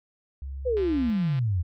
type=tone; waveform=sine; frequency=67.9 Hz; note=C#2; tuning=35 cents flat; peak=-32 dBFS; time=0.42-1.1 s; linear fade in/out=0 ms
type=exponential sweep; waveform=sine; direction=down; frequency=523.3 to 81.3 Hz; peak=-22 dBFS; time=0.65-1.63 s; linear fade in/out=20 ms
type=click train; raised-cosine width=0.3 ms; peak=-28 dBFS; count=107; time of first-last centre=0.77-1.39 s; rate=171 Hz
effects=none